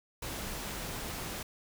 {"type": "noise", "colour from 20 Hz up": "pink", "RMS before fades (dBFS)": -39, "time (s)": [0.22, 1.43], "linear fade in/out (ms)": 5, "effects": []}